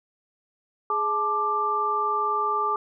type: tone cluster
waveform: sine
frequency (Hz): 418.9 / 870 / 1182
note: G#4 / A5 / D6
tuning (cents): +15 / -20 / +11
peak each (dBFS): -31 / -29 / -23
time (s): 0.9-2.76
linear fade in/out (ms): 2
effects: none